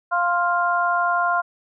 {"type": "tone cluster", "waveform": "sine", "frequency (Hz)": [699, 1052, 1397], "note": ["F5", "C6", "F6"], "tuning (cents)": [1, 9, 0], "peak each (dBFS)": -22, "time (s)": [0.11, 1.42], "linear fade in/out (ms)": 20, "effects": []}